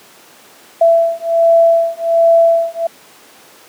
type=beating tone pair; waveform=sine; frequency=667 / 668.3 Hz; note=E5 / E5; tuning=+20 / +24 cents; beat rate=1.3 Hz; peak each=-11 dBFS; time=0.81-2.87 s; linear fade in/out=5 ms; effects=pink hiss -42 dBFS RMS until 3.68 s + high-pass 300 Hz 12 dB/octave